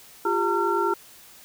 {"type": "tone cluster", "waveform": "sine", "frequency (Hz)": [351.2, 401.3, 911, 1366], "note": ["F4", "G4", "A#5", "F6"], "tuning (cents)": [10, 41, -40, -39], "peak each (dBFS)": -26, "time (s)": [0.25, 0.94], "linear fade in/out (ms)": 5, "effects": ["white hiss -49 dBFS RMS until 1.44 s"]}